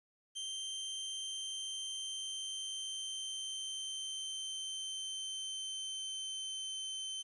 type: tone with pitch glide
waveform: sawtooth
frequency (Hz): 3136 to 3091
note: G7 to G7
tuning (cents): 0 to -25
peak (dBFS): -36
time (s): 0.35-7.23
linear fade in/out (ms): 20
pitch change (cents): -25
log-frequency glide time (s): 1.23-6.77
effects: resampled to 24000 Hz + 11-bit